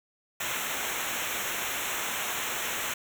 pink noise with comb filter, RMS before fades -32 dBFS, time 0.4-2.94 s, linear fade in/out 5 ms, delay 0.21 ms, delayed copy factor -0.95, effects none

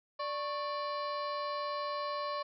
harmonic tone with a mistuned harmonic, 587.3 Hz, D5, in tune, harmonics 1 / 2 / 3 / 4 / 5 / 6 / 7 / 8 / 9, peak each -38 / -36 / -49 / -51 / -53 / -58 / -48 / -51 / -59 dBFS, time 0.19-2.43 s, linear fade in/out 10 ms, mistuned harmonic 2, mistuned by -110 cents, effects none

